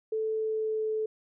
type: tone with pitch glide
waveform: sine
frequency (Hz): 438.6 to 435.1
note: A4 to A4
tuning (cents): -6 to -19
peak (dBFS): -27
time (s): 0.12-1.06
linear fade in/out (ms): 5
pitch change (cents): -13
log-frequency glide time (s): 0.34-0.87
effects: none